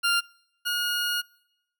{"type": "tone pair in turn", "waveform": "20% pulse", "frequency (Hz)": [1396.9, 1436.2], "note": ["F6", "F6"], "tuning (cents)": [0, 48], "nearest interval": "unison", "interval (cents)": 48, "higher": "second", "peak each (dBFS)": [-16, -20], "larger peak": "first", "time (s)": [[0.03, 0.21], [0.65, 1.22]], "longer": "second", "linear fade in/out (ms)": 20, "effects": ["noise-tail reverb RT60 0.9 s tail -26 dB re dry"]}